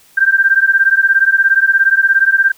sine beating tone pair, 1570 / 1587 Hz, G6 / G6, +2 / +21 cents, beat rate 17 Hz, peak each -11 dBFS, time 0.17-2.52 s, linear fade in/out 10 ms, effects white hiss -48 dBFS RMS until 2.57 s

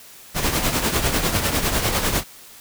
pink noise with tremolo, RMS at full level -18 dBFS, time 0.34-2.24 s, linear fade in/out 50 ms, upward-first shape triangle, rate 10 Hz, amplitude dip 65%, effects white hiss -44 dBFS RMS until 2.6 s

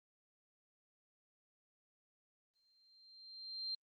sine tone with exponential growth, 4164 Hz, C8, 9 cents flat, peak -37 dBFS, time 2.55-3.75 s, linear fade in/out 5 ms, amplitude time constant 260 ms, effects Opus 32 kbps

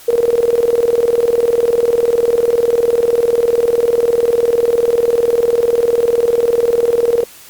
sine tone with tremolo, 472.3 Hz, A#4, 23 cents sharp, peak -8 dBFS, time 0.08-7.24 s, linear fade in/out 5 ms, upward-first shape square, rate 20 Hz, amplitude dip 70%, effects white hiss -39 dBFS RMS until 7.49 s + Opus 48 kbps

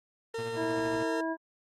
40% pulse tone, 456.2 Hz, A#4, 37 cents flat, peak -32 dBFS, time 0.34-1.21 s, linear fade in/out 5 ms
25% pulse tone with tremolo, 116.54 Hz, A#2, in tune, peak -34 dBFS, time 0.38-1.03 s, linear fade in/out 5 ms, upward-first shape triangle, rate 13 Hz, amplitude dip 70%
harmonic tone, 325.3 Hz, E4, 23 cents flat, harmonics 1 / 2 / 3 / 5, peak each -32 / -35 / -37 / -39 dBFS, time 0.55-1.37 s, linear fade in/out 50 ms
effects low-pass 8000 Hz 12 dB/octave + Opus 32 kbps

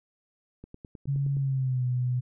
click train, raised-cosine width 3 ms, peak -30 dBFS, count 8, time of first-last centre 0.64-1.368 s, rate 9.61 Hz
sine tone with pitch glide, 139.4 to 124.91 Hz, C#3 to B2, +10 to +20 cents, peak -24 dBFS, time 1.07-2.21 s, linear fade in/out 20 ms, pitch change -190 cents, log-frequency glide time 1.35-1.85 s
effects none

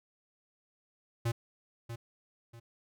square tone with echo, 116.54 Hz, A#2, in tune, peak -29 dBFS, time 1.25-1.32 s, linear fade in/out 10 ms, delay 640 ms, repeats 2, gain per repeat -10 dB, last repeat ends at 2.6 s, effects none

